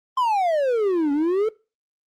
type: exponential two-way sweep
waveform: triangle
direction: down then up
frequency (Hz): 1059 to 278.7 to 452.7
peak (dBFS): -16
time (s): 0.17-1.49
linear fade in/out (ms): 5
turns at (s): 1.12
effects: noise-tail reverb RT60 0.3 s tail -21 dB re dry + Opus 32 kbps